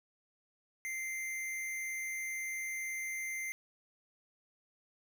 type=tone with amplitude modulation; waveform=square; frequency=2087 Hz; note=C7; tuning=5 cents flat; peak=-36 dBFS; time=0.85-3.52 s; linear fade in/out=0 ms; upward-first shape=sine; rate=224 Hz; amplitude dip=30%; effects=12-bit